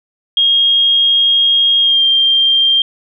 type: tone with pitch glide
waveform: sine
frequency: 3254 to 3183 Hz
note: G#7 to G7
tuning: -36 to +26 cents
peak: -8 dBFS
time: 0.37-2.82 s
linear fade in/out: 2 ms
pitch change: -38 cents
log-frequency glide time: 1.8-2.04 s
effects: none